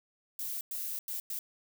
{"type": "noise bursts at uneven times", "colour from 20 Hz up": "violet", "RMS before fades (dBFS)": -37, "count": 4, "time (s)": [[0.39, 0.61], [0.71, 0.99], [1.08, 1.2], [1.3, 1.39]], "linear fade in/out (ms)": 2, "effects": []}